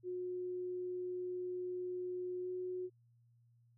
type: tone with pitch glide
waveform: sine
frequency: 362.2 to 365.4 Hz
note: F#4 to F#4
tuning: -37 to -22 cents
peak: -38 dBFS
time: 0.03-2.9 s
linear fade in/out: 50 ms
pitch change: +15 cents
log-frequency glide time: 2.42-2.48 s
effects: added 118 Hz sine -66 dBFS peak until 3.77 s